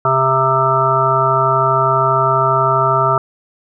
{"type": "harmonic tone", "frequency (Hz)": 132.4, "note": "C3", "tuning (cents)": 21, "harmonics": [1, 3, 5, 7, 9, 10], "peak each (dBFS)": [-20, -21, -18, -19, -17, -16], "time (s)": [0.05, 3.18], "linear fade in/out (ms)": 2, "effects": []}